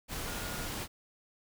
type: tone in noise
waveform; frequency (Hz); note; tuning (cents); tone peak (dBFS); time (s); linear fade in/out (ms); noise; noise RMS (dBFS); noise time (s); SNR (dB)
sine; 1431; F6; +42; -46; 0.24-0.7; 50; pink; -38; 0.08-0.88; -11
effects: none